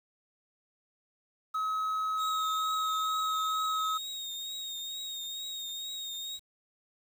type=tone; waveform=triangle; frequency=1279 Hz; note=D#6; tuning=47 cents sharp; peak=-27 dBFS; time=1.54-3.98 s; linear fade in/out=10 ms
type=tone with vibrato; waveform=35% pulse; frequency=3729 Hz; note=A#7; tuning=in tune; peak=-35 dBFS; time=2.17-6.4 s; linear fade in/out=50 ms; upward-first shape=triangle; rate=2.2 Hz; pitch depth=40 cents each way
effects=9-bit